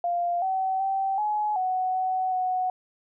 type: tone with pitch steps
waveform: sine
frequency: 697 / 761 / 775 / 844 / 743 / 748 / 739 Hz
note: F5 / F#5 / G5 / G#5 / F#5 / F#5 / F#5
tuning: -4 / +48 / -20 / +28 / +7 / +19 / -2 cents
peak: -23 dBFS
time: 0.04-2.7 s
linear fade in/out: 2 ms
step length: 380 ms
effects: none